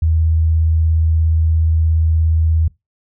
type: tone with vibrato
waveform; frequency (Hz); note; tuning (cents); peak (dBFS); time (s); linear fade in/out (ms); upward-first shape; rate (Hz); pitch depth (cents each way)
sine; 80.4; E2; -43; -11; 0.02-2.68; 5; sine; 17; 13
effects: noise-tail reverb RT60 0.2 s tail -22 dB re dry